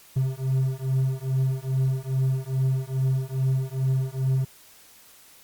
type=beating tone pair; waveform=triangle; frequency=130.81 / 133.21 Hz; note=C3 / C3; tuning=0 / +31 cents; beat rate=2.4 Hz; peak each=-23 dBFS; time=0.16-4.45 s; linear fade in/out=10 ms; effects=white hiss -52 dBFS RMS until 5.43 s + Opus 48 kbps